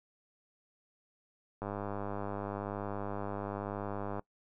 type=click train; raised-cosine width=1 ms; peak=-24 dBFS; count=261; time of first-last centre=1.62-4.194 s; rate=101 Hz; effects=noise-tail reverb RT60 0.1 s tail -22 dB re dry